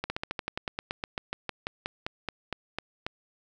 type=slowing click train; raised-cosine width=0.3 ms; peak=-15 dBFS; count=22; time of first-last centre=0.04-3.065 s; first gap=60 ms; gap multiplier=1.08; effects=none